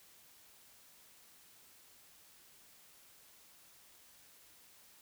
silence, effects white hiss -62 dBFS RMS until 5.01 s

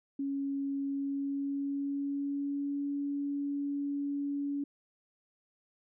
sine tone with pitch glide, 277.2 to 283.7 Hz, C#4 to C#4, 0 to +40 cents, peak -31 dBFS, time 0.19-4.64 s, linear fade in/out 5 ms, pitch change +40 cents, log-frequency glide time 0.84-2.87 s, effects none

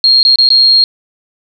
sine tone with dropouts, 4243 Hz, C8, 23 cents sharp, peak -4 dBFS, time 0.04-0.84 s, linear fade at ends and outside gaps 1 ms, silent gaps 0.23-0.25 / 0.358-0.386 / 0.49-0.503 s, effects none

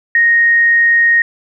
sine tone, 1864.7 Hz, A#6, in tune, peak -7 dBFS, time 0.15-1.22 s, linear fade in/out 2 ms, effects none

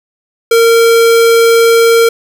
square tone, 460.4 Hz, A#4, 22 cents flat, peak -5 dBFS, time 0.51-2.09 s, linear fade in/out 5 ms, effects none

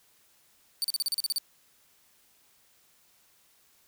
sawtooth tone bursts, 4574 Hz, D8, 47 cents flat, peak -23 dBFS, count 10, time 0.82-1.383 s, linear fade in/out 0 ms, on 23 ms, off 37 ms, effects white hiss -64 dBFS RMS until 3.87 s

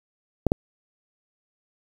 clicks, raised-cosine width 2 ms, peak -6 dBFS, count 2, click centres 0.467 / 0.519 s, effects 7-bit

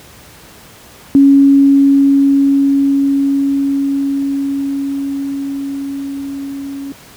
sine tone with level ramp, 277.2 Hz, C#4, in tune, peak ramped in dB -3 to -22 dBFS, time 1.15-6.92 s, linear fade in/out 0 ms, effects pink hiss -39 dBFS RMS until 7.16 s + high-pass 60 Hz 12 dB/octave

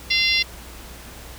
harmonic tone, 690 Hz, F5, 21 cents flat, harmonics 3 / 4 / 5 / 6 / 7 / 8, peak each -22 / -23 / -24 / -25 / -25 / -26 dBFS, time 0.1-0.43 s, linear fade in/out 10 ms, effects added 60 Hz sine -41 dBFS peak until 1.38 s + pink hiss -41 dBFS RMS until 1.38 s

